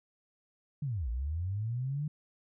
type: linear two-way sweep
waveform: sine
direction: down then up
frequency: 153.3 to 55.1 to 153.3 Hz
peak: -31 dBFS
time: 0.82-2.08 s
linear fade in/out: 5 ms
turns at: 1.09 s
effects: none